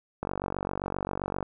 click train, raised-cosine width 1 ms, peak -16 dBFS, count 58, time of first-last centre 0.23-1.427 s, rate 47.6 Hz, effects none

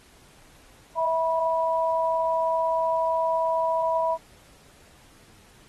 sine tone pair together, 652 / 976.9 Hz, E5 / B5, -19 / -19 cents, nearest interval perfect fifth, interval 700 cents, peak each -24 dBFS, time 0.95-4.18 s, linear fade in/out 50 ms, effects pink hiss -55 dBFS RMS until 5.68 s + AAC 32 kbps

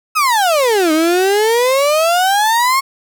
35% pulse exponential two-way sweep, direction down then up, 1310 to 306.1 to 1101 Hz, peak -9 dBFS, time 0.15-2.81 s, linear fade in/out 20 ms, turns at 0.92 s, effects none

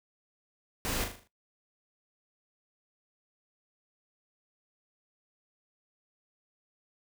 pink noise with echo, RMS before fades -33 dBFS, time 0.85-1.04 s, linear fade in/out 0 ms, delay 39 ms, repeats 6, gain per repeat -6 dB, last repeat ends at 1.274 s, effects noise-tail reverb RT60 0.2 s tail -21 dB re dry

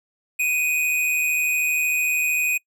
square tone with amplitude modulation, 2489 Hz, D#7, in tune, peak -18 dBFS, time 0.39-2.58 s, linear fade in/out 10 ms, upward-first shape sine, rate 153 Hz, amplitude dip 45%, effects noise-tail reverb RT60 0.1 s tail -25 dB re dry

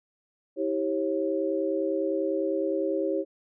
sine tone cluster, 322.8 / 392.7 / 544 Hz, E4 / G4 / C#5, -36 / +3 / -33 cents, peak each -29 dBFS, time 0.56-3.25 s, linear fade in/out 50 ms, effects none

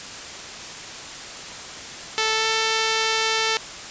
5% pulse tone with pitch glide, 440 to 444.1 Hz, A4 to A4, 0 to +16 cents, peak -8 dBFS, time 2.18-3.57 s, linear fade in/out 0 ms, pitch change +16 cents, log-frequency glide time 2.33-2.46 s, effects white hiss -35 dBFS RMS until 3.9 s + resampled to 16000 Hz

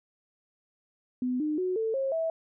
sine tone with pitch steps, 251.2 / 304 / 367.8 / 445 / 538.5 / 651.5 Hz, B3 / D#4 / F#4 / A4 / C5 / E5, +30 / -40 / -10 / +20 / +50 / -20 cents, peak -26 dBFS, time 1.22-2.3 s, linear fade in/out 2 ms, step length 180 ms, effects none

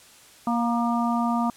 harmonic tone with a mistuned harmonic, 235.1 Hz, A#3, 15 cents sharp, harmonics 1 / 3 / 4 / 5, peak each -23 / -28 / -29 / -30 dBFS, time 0.47-1.5 s, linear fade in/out 2 ms, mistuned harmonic 5, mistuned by +36 cents, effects white hiss -51 dBFS RMS until 1.56 s + low-pass 11000 Hz 12 dB/octave

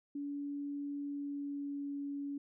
sine tone with pitch glide, 285.5 to 283 Hz, D4 to C#4, -49 to +36 cents, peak -37 dBFS, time 0.15-2.38 s, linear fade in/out 5 ms, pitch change -15 cents, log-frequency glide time 1.03-1.95 s, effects none

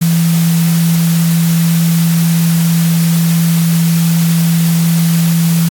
sine tone in noise, 166.6 Hz, E3, 19 cents sharp, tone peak -8 dBFS, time 0.01-5.69 s, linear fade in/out 10 ms, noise white, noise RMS -22 dBFS, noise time 0.01-5.69 s, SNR +11 dB, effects AAC 64 kbps

